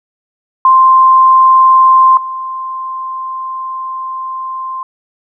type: tone with level steps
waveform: sine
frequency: 1046.5 Hz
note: C6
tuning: in tune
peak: -3 / -18 dBFS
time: 0.65-4.83 s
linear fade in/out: 2 ms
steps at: 2.17 s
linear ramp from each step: 2 ms
effects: none